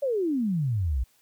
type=exponential sweep; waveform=sine; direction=down; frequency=583 to 56.8 Hz; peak=-23 dBFS; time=0.02-1.04 s; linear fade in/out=10 ms; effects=white hiss -64 dBFS RMS until 1.21 s